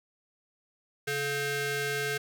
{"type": "ring-modulated tone", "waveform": "sawtooth", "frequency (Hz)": 569, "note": "C#5", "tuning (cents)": 45, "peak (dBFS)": -22, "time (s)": [1.07, 2.18], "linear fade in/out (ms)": 10, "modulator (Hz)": 1000, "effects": []}